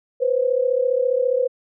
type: tone pair together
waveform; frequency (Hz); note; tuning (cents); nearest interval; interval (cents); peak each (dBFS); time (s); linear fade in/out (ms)
sine; 494.1 / 528.9; B4 / C5; +1 / +19; minor second; 118; -19 / -20; 0.2-1.48; 20
effects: none